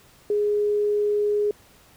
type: tone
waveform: sine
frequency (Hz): 415.3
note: G#4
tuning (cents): 0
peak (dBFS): -19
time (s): 0.3-1.51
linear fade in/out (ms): 2
effects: pink hiss -54 dBFS RMS until 1.96 s